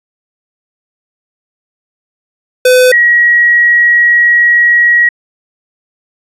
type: tone pair in turn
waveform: square / sine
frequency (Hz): 505 / 1906.6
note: B4 / A#6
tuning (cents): +39 / +39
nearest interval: octave + major seventh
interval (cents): 2300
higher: second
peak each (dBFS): -4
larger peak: neither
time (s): 2.65-2.92 / 2.92-5.09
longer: second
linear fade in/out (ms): 5
effects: resampled to 32000 Hz